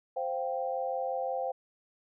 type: chord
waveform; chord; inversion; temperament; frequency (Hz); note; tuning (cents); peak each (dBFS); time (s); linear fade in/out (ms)
sine; C suspended fourth; none; equal; 523.3 / 698.5 / 784; C5 / F5 / G5; 0 / 0 / 0; -33 / -36 / -35; 0.16-1.52; 10
effects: none